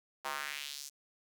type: tone with high-pass filter sweep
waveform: square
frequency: 71.6 Hz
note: D2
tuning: 43 cents flat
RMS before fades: -41 dBFS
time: 0.24-0.9 s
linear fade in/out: 20 ms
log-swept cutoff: 860 to 6700 Hz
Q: 1.9
effects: 10-bit